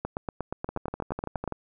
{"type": "two click trains", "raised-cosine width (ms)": 1, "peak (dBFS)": [-18, -16], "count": [11, 13], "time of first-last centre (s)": [[0.69, 1.523], [0.05, 1.477]], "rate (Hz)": [12, 8.41], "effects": []}